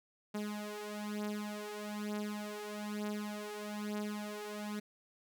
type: beating tone pair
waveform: sawtooth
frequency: 208.5 / 209.6 Hz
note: G#3 / G#3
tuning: +7 / +16 cents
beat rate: 1.1 Hz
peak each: -38 / -37 dBFS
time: 0.34-4.8 s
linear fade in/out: 10 ms
effects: none